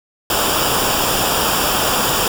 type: noise with comb filter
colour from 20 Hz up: pink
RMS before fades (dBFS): -17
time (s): 0.3-2.28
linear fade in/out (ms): 2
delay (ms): 0.48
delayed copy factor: -0.7
effects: none